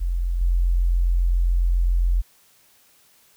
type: tone with level steps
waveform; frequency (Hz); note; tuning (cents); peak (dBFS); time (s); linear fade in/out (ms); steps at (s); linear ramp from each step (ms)
sine; 43.65; F1; 0; -20 / -16; 0-2.22; 20; 0.41; 5
effects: white hiss -57 dBFS RMS until 3.36 s